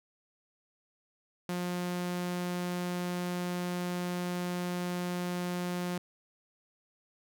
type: tone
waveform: sawtooth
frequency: 177.8 Hz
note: F3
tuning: 31 cents sharp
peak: -28 dBFS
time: 1.49-5.98 s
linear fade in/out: 2 ms
effects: none